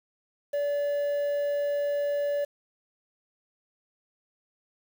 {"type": "tone with quantisation", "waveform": "triangle", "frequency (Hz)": 576, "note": "D5", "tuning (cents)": -34, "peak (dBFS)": -23, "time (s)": [0.53, 2.45], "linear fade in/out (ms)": 10, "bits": 8, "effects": []}